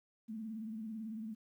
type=tone with vibrato; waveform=sine; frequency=220 Hz; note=A3; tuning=in tune; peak=-40 dBFS; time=0.28-1.35 s; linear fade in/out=20 ms; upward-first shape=sine; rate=18 Hz; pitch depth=70 cents each way; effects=12-bit